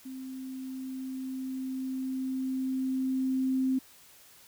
sine tone with level ramp, 261.6 Hz, C4, in tune, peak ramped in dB -38 to -24 dBFS, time 0.05-3.79 s, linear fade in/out 10 ms, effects white hiss -56 dBFS RMS until 4.47 s

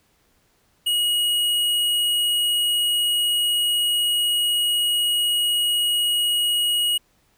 square tone, 2896 Hz, F#7, 38 cents flat, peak -19 dBFS, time 0.86-6.98 s, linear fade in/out 10 ms, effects pink hiss -63 dBFS RMS until 7.37 s

